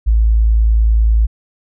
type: tone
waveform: sine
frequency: 55 Hz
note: A1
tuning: in tune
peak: -8 dBFS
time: 0.06-1.27 s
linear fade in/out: 20 ms
effects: none